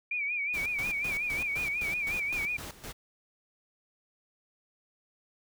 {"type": "tone with vibrato", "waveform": "sine", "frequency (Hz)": 2349, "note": "D7", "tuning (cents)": 0, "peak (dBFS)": -29, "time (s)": [0.11, 2.57], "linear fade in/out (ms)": 5, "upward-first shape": "sine", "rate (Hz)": 5.5, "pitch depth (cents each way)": 91}
{"type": "noise with tremolo", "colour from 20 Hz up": "pink", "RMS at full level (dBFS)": -41, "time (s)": [0.53, 2.93], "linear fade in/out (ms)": 20, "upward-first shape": "square", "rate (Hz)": 3.9, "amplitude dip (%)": 75}
{"effects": []}